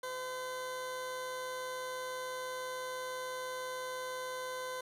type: tone with amplitude modulation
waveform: 20% pulse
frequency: 510 Hz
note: C5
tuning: 44 cents flat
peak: -32 dBFS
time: 0.03-4.81 s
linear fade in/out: 5 ms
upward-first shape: sine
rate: 146 Hz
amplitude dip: 25%
effects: resampled to 32000 Hz + 10-bit